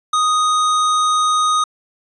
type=tone; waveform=square; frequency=1244.5 Hz; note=D#6; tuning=in tune; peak=-14 dBFS; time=0.13-1.64 s; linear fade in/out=5 ms; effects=resampled to 22050 Hz